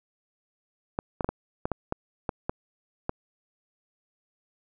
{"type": "clicks", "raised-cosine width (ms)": 1, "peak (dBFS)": -13, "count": 10, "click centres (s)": [0.989, 1.208, 1.245, 1.29, 1.655, 1.717, 1.924, 2.292, 2.495, 3.094], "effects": []}